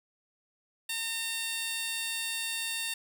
15% pulse tone with high-pass filter, 911 Hz, A#5, 40 cents flat, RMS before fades -34 dBFS, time 0.89-2.94 s, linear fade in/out 5 ms, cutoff 3100 Hz, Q 0.67, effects 9-bit

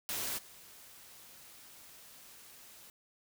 white noise with level steps, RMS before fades -37 / -55 dBFS, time 0.09-2.9 s, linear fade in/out 0 ms, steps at 0.37 s, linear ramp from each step 20 ms, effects none

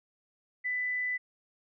sine tone, 1994 Hz, B6, 16 cents sharp, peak -29 dBFS, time 0.64-1.18 s, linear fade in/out 20 ms, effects none

